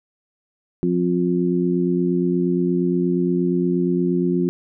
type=harmonic tone; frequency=88.5 Hz; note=F2; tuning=23 cents sharp; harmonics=2 / 3 / 4; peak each=-20 / -23 / -21 dBFS; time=0.83-4.49 s; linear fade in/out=0 ms; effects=none